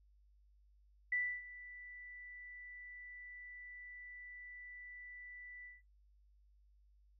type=tone with ADSR envelope; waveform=sine; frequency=1975.5 Hz; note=B6; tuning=in tune; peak=-32 dBFS; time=1.12-5.82 s; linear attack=5 ms; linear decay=290 ms; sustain=-18 dB; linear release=170 ms; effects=noise-tail reverb RT60 0.2 s tail -24 dB re dry + added 50 Hz sine -65 dBFS peak until 7.19 s